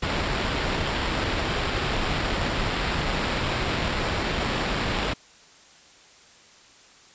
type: noise with sample-and-hold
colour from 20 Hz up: pink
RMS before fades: -26 dBFS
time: 0.02-5.14 s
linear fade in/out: 10 ms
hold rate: 6300 Hz
effects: white hiss -52 dBFS RMS until 7.14 s + resampled to 16000 Hz